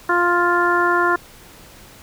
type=harmonic tone; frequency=349.9 Hz; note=F4; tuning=3 cents sharp; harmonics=1 / 2 / 3 / 4 / 5; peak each=-20 / -24 / -19 / -19 / -24 dBFS; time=0.09-1.16 s; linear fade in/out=5 ms; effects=pink hiss -44 dBFS RMS until 2.02 s